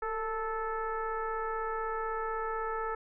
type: tone with frequency modulation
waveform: sine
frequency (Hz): 882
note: A5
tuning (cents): +4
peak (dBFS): -31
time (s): 0.02-2.95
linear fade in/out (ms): 5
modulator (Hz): 432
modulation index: 1.6
effects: none